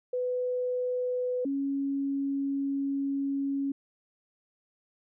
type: tone pair in turn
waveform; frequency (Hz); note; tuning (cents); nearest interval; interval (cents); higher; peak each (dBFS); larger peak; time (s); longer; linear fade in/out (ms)
sine; 499 / 276.8; B4 / C#4; +18 / -2; minor seventh; 1020; first; -27; neither; 0.13-1.45 / 1.45-3.72; second; 5
effects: none